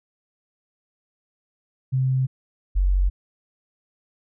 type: tone pair in turn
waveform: sine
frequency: 130.81 / 46.64 Hz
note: C3 / F#1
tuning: 0 / +15 cents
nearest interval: octave + tritone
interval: 1785 cents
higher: first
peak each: -18 / -16 dBFS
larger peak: second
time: 1.92-2.27 / 2.75-3.1 s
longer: neither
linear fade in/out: 20 ms
effects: none